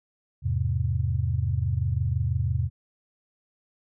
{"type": "chord", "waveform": "sine", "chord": "E augmented", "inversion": "none", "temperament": "just", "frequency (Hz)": [82.41, 103.01, 128.76], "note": ["E2", "G#2", "B#2"], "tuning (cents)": [0, -14, -27], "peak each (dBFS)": -27, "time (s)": [0.42, 2.7], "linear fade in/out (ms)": 50, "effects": []}